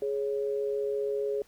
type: tone pair together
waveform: sine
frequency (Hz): 417.8 / 552.9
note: G#4 / C#5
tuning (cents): +10 / -5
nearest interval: perfect fourth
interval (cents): 485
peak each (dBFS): -28 / -35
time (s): 0.02-1.42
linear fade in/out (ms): 2
effects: pink hiss -61 dBFS RMS until 1.47 s